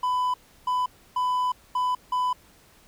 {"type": "tone bursts at uneven times", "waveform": "triangle", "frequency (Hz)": 1000, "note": "B5", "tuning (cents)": 21, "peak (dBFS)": -20, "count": 5, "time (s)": [[0.03, 0.34], [0.67, 0.86], [1.16, 1.52], [1.75, 1.95], [2.12, 2.33]], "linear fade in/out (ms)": 5, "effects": ["pink hiss -56 dBFS RMS until 2.87 s"]}